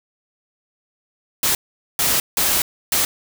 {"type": "noise bursts at uneven times", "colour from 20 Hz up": "white", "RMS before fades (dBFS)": -18, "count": 4, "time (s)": [[1.43, 1.55], [1.99, 2.2], [2.37, 2.62], [2.92, 3.05]], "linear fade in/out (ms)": 2, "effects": []}